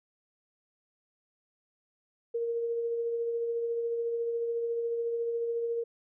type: tone with tremolo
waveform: sine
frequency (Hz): 466.2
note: A#4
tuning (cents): 0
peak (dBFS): -27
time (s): 2.34-5.84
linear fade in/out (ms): 10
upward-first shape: triangle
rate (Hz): 14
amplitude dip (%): 35
effects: none